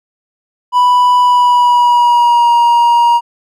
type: tone with pitch glide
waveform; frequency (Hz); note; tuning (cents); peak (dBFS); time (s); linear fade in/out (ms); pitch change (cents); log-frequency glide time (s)
triangle; 987.8 to 946.5; B5 to A#5; 0 to +26; -4; 0.72-3.21; 50; -74; 1.2-2.52
effects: none